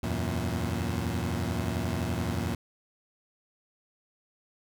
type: tone cluster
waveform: 20% pulse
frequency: 81.1 / 92.6 / 116.8 Hz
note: E2 / F#2 / A#2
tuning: -28 / +2 / +4 cents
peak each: -28 dBFS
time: 0.03-2.55 s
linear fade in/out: 5 ms
effects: none